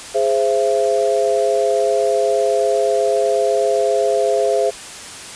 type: chord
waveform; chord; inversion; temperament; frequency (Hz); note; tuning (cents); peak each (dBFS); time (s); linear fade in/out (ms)
sine; Ab augmented; none; equal with one note detuned; 415.3 / 523.3 / 672.3; Ab4 / C5 / E5; 0 / 0 / +34; -18; 0.14-4.71; 20
effects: white hiss -33 dBFS RMS until 5.35 s + resampled to 22050 Hz

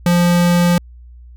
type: tone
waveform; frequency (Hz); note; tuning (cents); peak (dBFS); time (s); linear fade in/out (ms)
square; 174.61; F3; 0; -11; 0.06-0.78; 2
effects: added 60 Hz sine -36 dBFS peak until 1.36 s

